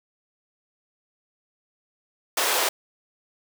pink high-pass noise, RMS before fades -23 dBFS, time 2.37-2.69 s, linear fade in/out 5 ms, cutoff 450 Hz, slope 24 dB/octave, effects none

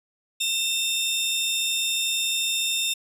sawtooth tone pair together, 2683 / 3634 Hz, E7 / A#7, +30 / -45 cents, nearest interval perfect fourth, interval 525 cents, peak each -25 / -21 dBFS, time 0.4-2.94 s, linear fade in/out 10 ms, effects resampled to 32000 Hz

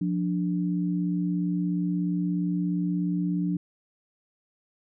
sine tone pair together, 176.75 / 293.7 Hz, F3 / D4, +21 / 0 cents, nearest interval major sixth, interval 879 cents, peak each -25 / -29 dBFS, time 0.01-3.57 s, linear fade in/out 5 ms, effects none

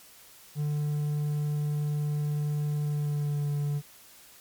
triangle tone with pitch glide, 148.2 to 145.23 Hz, D3 to D3, +16 to -19 cents, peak -24 dBFS, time 0.55-3.82 s, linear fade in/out 50 ms, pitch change -35 cents, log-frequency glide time 2.8-3.5 s, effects white hiss -53 dBFS RMS until 4.4 s + MP3 96 kbps

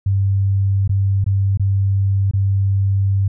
sine tone with dropouts, 98 Hz, G2, in tune, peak -13 dBFS, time 0.06-3.28 s, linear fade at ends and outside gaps 5 ms, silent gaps 0.877-0.893 / 1.243-1.263 / 1.574-1.596 / 2.312-2.335 s, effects none

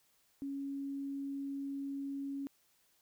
sine tone, 277.2 Hz, C#4, in tune, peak -37 dBFS, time 0.42-2.47 s, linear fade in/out 0 ms, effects white hiss -72 dBFS RMS until 3.01 s

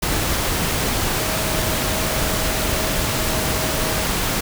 sine tone in noise, 633 Hz, D#5, 30 cents sharp, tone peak -30 dBFS, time 1.17-4.05 s, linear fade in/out 10 ms, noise pink, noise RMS -21 dBFS, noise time 0.02-4.41 s, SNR -12 dB, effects none

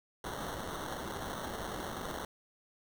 violet noise with sample-and-hold, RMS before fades -40 dBFS, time 0.24-2.25 s, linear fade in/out 2 ms, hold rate 2450 Hz, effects none

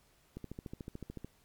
click train, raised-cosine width 3 ms, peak -29 dBFS, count 13, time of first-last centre 0.37-1.246 s, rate 13.7 Hz, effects pink hiss -68 dBFS RMS until 1.44 s + MP3 96 kbps

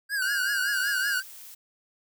square tone with vibrato, 1584 Hz, G6, 18 cents sharp, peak -26 dBFS, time 0.09-1.23 s, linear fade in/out 50 ms, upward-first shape triangle, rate 5.3 Hz, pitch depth 120 cents each way
sawtooth tone, 1433 Hz, F6, 44 cents sharp, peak -27 dBFS, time 0.22-1.2 s, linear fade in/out 2 ms
blue noise, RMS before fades -45 dBFS, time 0.72-1.55 s, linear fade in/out 10 ms
effects none

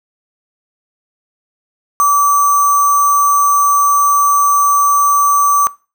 sine tone with sample-and-hold, 1151 Hz, D6, 35 cents flat, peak -7 dBFS, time 2-5.67 s, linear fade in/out 0 ms, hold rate 7350 Hz, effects noise-tail reverb RT60 0.3 s tail -20 dB re dry

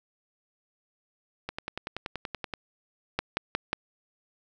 two click trains, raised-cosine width 0.3 ms, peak -17 / -10 dBFS, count 12 / 4, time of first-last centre 1.49-2.538 / 3.19-3.731 s, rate 10.5 / 5.55 Hz, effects none

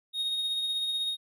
triangle tone with tremolo, 3729 Hz, A#7, in tune, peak -25 dBFS, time 0.13-1.17 s, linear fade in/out 50 ms, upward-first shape triangle, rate 16 Hz, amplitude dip 35%, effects none

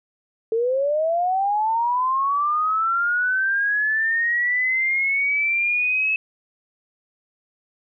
sine linear sweep, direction up, 440 to 2597 Hz, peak -18 dBFS, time 0.52-6.16 s, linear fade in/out 2 ms, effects none

